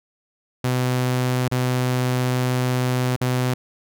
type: tone with dropouts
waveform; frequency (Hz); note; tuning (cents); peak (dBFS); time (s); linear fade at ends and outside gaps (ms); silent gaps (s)
sawtooth; 126.3; B2; +39; -15; 0.64-3.54; 5; 1.482-1.514 / 3.163-3.212
effects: none